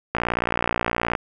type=click train; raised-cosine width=0.5 ms; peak=-6 dBFS; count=60; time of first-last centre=0.15-1.152 s; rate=58.9 Hz; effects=none